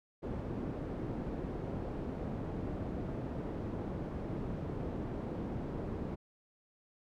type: low-pass noise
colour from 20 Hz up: white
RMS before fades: -39 dBFS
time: 0.22-6.16 s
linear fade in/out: 20 ms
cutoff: 340 Hz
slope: 12 dB/octave
effects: none